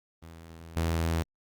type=tone with level steps; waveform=sawtooth; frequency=82.41 Hz; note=E2; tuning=in tune; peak=-40 / -22 dBFS; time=0.22-1.23 s; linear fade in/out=10 ms; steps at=0.76 s; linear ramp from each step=10 ms; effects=Opus 24 kbps